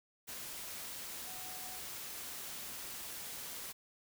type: tone in noise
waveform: sine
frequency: 740 Hz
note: F#5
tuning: in tune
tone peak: -53 dBFS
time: 1.26-1.8 s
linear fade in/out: 20 ms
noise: white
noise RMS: -45 dBFS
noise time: 0.27-3.73 s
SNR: -11 dB
effects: none